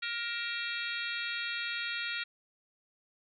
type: harmonic tone with a mistuned harmonic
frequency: 470 Hz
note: A#4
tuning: 14 cents sharp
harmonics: 3 / 4 / 5 / 6 / 7 / 8 / 9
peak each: -39 / -40 / -41 / -42 / -42 / -43 / -44 dBFS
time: 0.02-2.24 s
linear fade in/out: 10 ms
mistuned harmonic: 6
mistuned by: -76 cents
effects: none